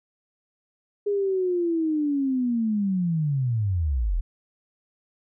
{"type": "linear sweep", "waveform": "sine", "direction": "down", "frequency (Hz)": [413.1, 35.66], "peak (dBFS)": -21, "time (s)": [1.06, 4.21], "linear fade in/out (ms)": 10, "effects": []}